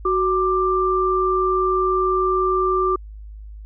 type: tone pair together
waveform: sine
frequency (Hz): 372.4 / 1182.3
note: F#4 / D6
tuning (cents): +11 / +11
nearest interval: octave + minor sixth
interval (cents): 2000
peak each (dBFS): -19 / -19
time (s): 0.05-2.96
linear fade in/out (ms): 5
effects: added 52 Hz sine -34 dBFS peak until 3.65 s